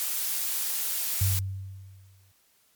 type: noise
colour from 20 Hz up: blue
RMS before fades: -29 dBFS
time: 0-1.39 s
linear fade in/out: 0 ms
type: tone with exponential decay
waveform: sine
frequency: 96.1 Hz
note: G2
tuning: 34 cents flat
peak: -20 dBFS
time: 1.21-2.32 s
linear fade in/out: 5 ms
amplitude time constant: 240 ms
effects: white hiss -65 dBFS RMS until 2.75 s + MP3 96 kbps